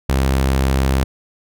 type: tone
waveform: sawtooth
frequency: 66.6 Hz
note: C2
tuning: 31 cents sharp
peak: -10 dBFS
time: 0.09-1.04 s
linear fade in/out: 5 ms
effects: none